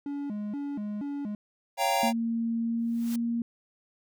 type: tone with vibrato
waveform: triangle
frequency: 243.4 Hz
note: B3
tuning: 25 cents flat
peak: -29 dBFS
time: 0.06-1.35 s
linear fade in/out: 2 ms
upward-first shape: square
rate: 2.1 Hz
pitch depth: 270 cents each way
type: chord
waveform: square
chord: G half-diminished seventh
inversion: second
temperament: equal with one note detuned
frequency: 554.4 / 692.4 / 784 / 932.3 Hz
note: Db5 / F5 / G5 / Bb5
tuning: 0 / -15 / 0 / 0 cents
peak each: -33 / -30 / -29 / -30 dBFS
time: 1.77-2.13 s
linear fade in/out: 50 ms
type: tone with pitch glide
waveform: sine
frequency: 230 to 233.8 Hz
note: A#3 to A#3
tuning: -23 to +5 cents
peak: -26 dBFS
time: 2.03-3.42 s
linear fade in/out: 2 ms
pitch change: +28 cents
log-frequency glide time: 2.59-3.1 s
type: noise with exponential growth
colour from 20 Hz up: white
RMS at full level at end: -39 dBFS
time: 2.78-3.16 s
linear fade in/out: 5 ms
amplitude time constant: 81 ms
effects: none